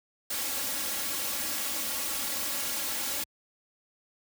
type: noise with comb filter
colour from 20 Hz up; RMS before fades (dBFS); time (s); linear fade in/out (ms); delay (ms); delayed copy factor
white; -32; 0.3-3.24; 5; 3.6; +0.95
effects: high-pass 60 Hz 12 dB/octave